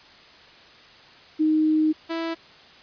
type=tone pair in turn; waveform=sine / sawtooth; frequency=311.1 / 329.6 Hz; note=D#4 / E4; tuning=0 / 0 cents; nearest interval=minor second; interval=100 cents; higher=second; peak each=-17 / -22 dBFS; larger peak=first; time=1.39-1.93 / 2.09-2.35 s; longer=first; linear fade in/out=20 ms; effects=white hiss -49 dBFS RMS until 2.82 s + resampled to 11025 Hz